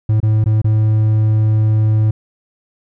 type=tone with dropouts; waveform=triangle; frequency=108.4 Hz; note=A2; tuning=25 cents flat; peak=-8 dBFS; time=0.09-2.11 s; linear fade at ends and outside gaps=5 ms; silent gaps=0.203-0.229 / 0.442-0.459 / 0.617-0.644 s; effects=none